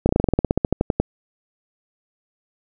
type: slowing click train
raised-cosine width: 2 ms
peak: -3 dBFS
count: 17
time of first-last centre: 0.06-1 s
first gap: 31 ms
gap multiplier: 1.08
effects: none